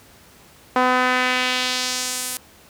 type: tone with band-pass filter sweep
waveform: sawtooth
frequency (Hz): 252.8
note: B3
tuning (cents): +41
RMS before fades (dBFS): -21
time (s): 0.76-2.37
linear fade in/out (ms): 0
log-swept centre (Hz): 1000 to 11000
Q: 1.3
effects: pink hiss -49 dBFS RMS until 2.69 s + high-pass 60 Hz 12 dB/octave